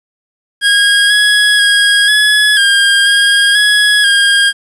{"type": "tone with pitch steps", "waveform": "25% pulse", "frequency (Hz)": [1635, 1672, 1642, 1694, 1608, 1624, 1676, 1616], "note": ["G#6", "G#6", "G#6", "G#6", "G6", "G#6", "G#6", "G#6"], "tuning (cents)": [-28, 11, -20, 34, 44, -39, 15, -48], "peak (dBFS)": -3, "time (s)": [0.61, 4.53], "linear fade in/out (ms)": 50, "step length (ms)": 490, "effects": ["resampled to 22050 Hz", "7-bit"]}